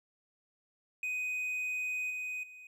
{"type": "tone with level steps", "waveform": "triangle", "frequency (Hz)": 2500, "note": "D#7", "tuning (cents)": 8, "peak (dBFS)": [-31, -34, -47], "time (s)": [1.03, 2.67], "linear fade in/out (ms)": 2, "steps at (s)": [2.1, 2.43], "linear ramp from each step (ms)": 5, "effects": []}